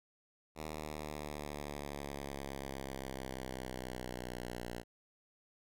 5% pulse exponential sweep, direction down, 77.78 to 59.4 Hz, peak -30 dBFS, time 0.55-4.84 s, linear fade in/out 50 ms, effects none

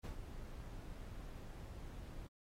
brown noise with ADSR envelope, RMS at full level -42 dBFS, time 0.03-2.27 s, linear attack 16 ms, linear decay 98 ms, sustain -7 dB, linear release 5 ms, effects AAC 48 kbps

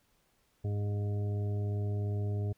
harmonic tone, 102.8 Hz, G#2, 17 cents flat, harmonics 1 / 2 / 3 / 4 / 6 / 7, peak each -30 / -45 / -48 / -43 / -50 / -54 dBFS, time 0.64-2.53 s, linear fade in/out 10 ms, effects pink hiss -72 dBFS RMS until 2.57 s

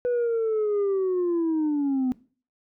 sine linear sweep, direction down, 493.9 to 250 Hz, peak -19 dBFS, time 0.05-2.12 s, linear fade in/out 0 ms, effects noise-tail reverb RT60 0.4 s tail -20 dB re dry + tanh soft clip ceiling -20 dBFS

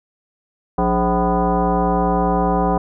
sine tone with frequency modulation, 290 Hz, D4, 22 cents flat, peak -14 dBFS, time 0.78-2.78 s, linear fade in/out 5 ms, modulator 235 Hz, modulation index 3.1, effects none

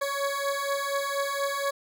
20% pulse beating tone pair, 556 / 560.2 Hz, C#5 / C#5, +5 / +18 cents, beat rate 4.2 Hz, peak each -26 / -24 dBFS, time 0.01-1.71 s, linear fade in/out 10 ms, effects none

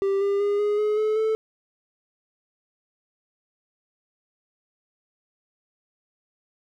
triangle tone with pitch steps, 392.8 / 400.1 / 407.6 / 415.2 / 422.9 / 430.8 / 438.9 Hz, G4 / G4 / G#4 / G#4 / G#4 / A4 / A4, +4 / +35 / -32 / 0 / +31 / -37 / -4 cents, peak -18 dBFS, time 0.02-1.35 s, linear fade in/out 0 ms, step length 190 ms, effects none

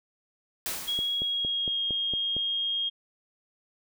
white noise with exponential decay, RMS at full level -30 dBFS, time 0.66-1.45 s, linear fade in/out 0 ms, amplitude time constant 170 ms
sine tone with pitch glide, 3312 to 3246 Hz, G#7 to G#7, -5 to -40 cents, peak -26 dBFS, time 0.87-2.9 s, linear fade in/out 20 ms, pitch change -35 cents, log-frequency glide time 1.16-1.83 s
click train, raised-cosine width 2 ms, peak -24 dBFS, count 7, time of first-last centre 0.99-2.366 s, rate 4.36 Hz
effects none

